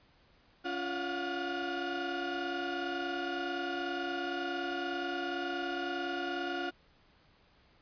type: tone cluster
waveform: 35% pulse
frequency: 282 / 348.7 / 727 / 1432 Hz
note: C#4 / F4 / F#5 / F6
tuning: +30 / -3 / -31 / +43 cents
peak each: -39 / -36 / -38 / -38 dBFS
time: 0.64-6.71 s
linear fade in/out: 20 ms
effects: pink hiss -65 dBFS RMS until 7.81 s + resampled to 11025 Hz